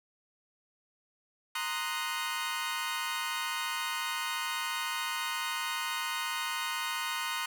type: chord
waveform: 20% pulse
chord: C half-diminished seventh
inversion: third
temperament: equal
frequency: 932.3 / 1046.5 / 1244.5 / 1480 Hz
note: Bb5 / C6 / Eb6 / Gb6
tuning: 0 / 0 / 0 / 0 cents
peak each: -33 dBFS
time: 1.55-7.46 s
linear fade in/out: 5 ms
effects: none